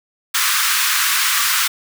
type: high-pass noise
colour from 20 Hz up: pink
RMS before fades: -17 dBFS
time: 0.34-1.68 s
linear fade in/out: 10 ms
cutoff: 1100 Hz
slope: 48 dB/octave
effects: none